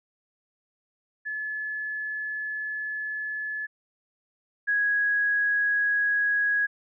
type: tone pair in turn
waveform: sine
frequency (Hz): 1718 / 1661.4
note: A6 / G#6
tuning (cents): -42 / 0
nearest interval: minor second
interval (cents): 58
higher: first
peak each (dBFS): -29 / -21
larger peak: second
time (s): 1.25-3.67 / 4.67-6.67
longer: first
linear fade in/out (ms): 20
effects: none